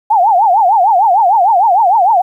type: tone with vibrato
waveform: sine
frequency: 800 Hz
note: G5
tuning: 35 cents sharp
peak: -6 dBFS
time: 0.1-2.22 s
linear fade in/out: 10 ms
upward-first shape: triangle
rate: 6.6 Hz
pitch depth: 290 cents each way
effects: 8-bit